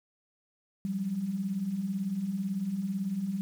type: beating tone pair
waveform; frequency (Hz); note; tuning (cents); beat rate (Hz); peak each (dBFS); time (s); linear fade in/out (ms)
sine; 177.8 / 195.8; F3 / G3; +31 / -2; 18; -37 / -30; 0.85-3.41; 0
effects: 9-bit